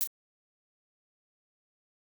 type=noise with echo; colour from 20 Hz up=violet; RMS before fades=-27 dBFS; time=0.01-0.04 s; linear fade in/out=0 ms; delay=32 ms; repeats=1; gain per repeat=-9 dB; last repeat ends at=0.072 s; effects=Opus 48 kbps